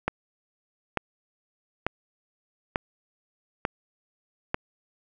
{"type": "click train", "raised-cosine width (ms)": 0.5, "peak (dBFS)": -9, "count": 6, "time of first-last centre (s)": [0.08, 4.544], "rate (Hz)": 1.12, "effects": []}